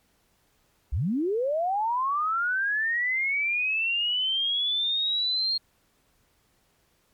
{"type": "linear sweep", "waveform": "sine", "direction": "up", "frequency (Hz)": [49, 4258], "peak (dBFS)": -23, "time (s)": [0.92, 5.58], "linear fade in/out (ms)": 10, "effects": ["pink hiss -67 dBFS RMS until 7.13 s", "MP3 96 kbps"]}